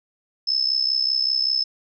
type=tone with amplitude modulation; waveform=sine; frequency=5230 Hz; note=E8; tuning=15 cents flat; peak=-15 dBFS; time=0.47-1.64 s; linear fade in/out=10 ms; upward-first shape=sine; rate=65.2 Hz; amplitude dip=80%; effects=none